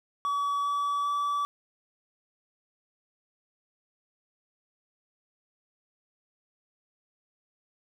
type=tone with pitch steps; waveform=triangle; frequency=1139 / 1145.6 / 1152.2 Hz; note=C#6 / D6 / D6; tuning=+47 / -43 / -33 cents; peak=-24 dBFS; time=0.25-1.45 s; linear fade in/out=0 ms; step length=400 ms; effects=none